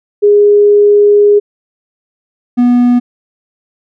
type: tone pair in turn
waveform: sine / triangle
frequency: 411.9 / 244.1 Hz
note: G#4 / B3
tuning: -14 / -20 cents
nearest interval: major sixth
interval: 906 cents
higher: first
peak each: -3 dBFS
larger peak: neither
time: 0.22-1.4 / 2.57-3 s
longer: first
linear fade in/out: 20 ms
effects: none